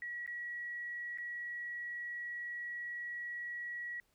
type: tone with dropouts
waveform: sine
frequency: 1922 Hz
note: B6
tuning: 48 cents flat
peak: -39 dBFS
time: 0.02-4 s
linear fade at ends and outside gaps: 1 ms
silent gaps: 0.263-0.276 / 1.175-1.184 s
effects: pink hiss -75 dBFS RMS until 4.14 s